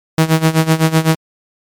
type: tone with tremolo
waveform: sawtooth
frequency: 160.1 Hz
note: D#3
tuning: 50 cents sharp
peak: -3 dBFS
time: 0.18-1.15 s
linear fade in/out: 0 ms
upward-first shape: sine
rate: 7.9 Hz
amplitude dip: 85%
effects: MP3 96 kbps